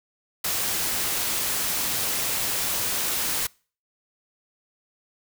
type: noise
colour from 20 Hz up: white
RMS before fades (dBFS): -26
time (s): 0.44-3.47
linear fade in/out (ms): 5
effects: noise-tail reverb RT60 0.4 s tail -25 dB re dry